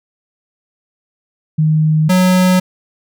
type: tone pair in turn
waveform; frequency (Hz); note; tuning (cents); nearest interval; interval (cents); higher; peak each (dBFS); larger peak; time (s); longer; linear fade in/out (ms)
sine / square; 155.56 / 183.77; D#3 / F#3; 0 / -12; minor third; 288; second; -9; neither; 1.58-2.09 / 2.09-2.6; neither; 10
effects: none